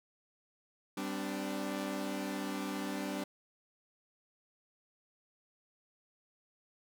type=chord; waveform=sawtooth; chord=G suspended fourth; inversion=none; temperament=equal with one note detuned; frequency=196 / 256.4 / 293.7 Hz; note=G3 / C4 / D4; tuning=0 / -35 / 0 cents; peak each=-36 / -38 / -35 dBFS; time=0.97-3.24 s; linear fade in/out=5 ms; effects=none